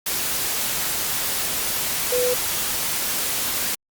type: tone in noise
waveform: sine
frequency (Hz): 496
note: B4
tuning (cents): +7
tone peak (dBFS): -19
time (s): 2.12-2.34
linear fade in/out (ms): 5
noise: white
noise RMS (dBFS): -24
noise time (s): 0.06-3.75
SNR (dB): +2
effects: Opus 48 kbps